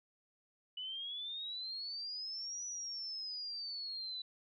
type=exponential two-way sweep; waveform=sine; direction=up then down; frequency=2960 to 5920 to 3957 Hz; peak=-40 dBFS; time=0.77-4.22 s; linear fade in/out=5 ms; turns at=2.65 s; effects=none